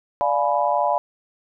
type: chord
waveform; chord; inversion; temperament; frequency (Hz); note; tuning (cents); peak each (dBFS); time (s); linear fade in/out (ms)
sine; D diminished seventh; none; equal with one note detuned; 587.3 / 698.5 / 843.2 / 987.8; D5 / F5 / Ab5 / Cb6; 0 / 0 / +26 / 0; -23; 0.21-0.98; 0
effects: none